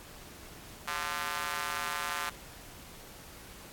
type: tone with high-pass filter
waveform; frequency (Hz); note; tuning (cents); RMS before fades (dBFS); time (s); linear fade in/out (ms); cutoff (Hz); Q
square; 80; D#2; +49; -35; 0.87-2.3; 10; 1200; 1.7
effects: pink hiss -50 dBFS RMS until 3.72 s + AAC 64 kbps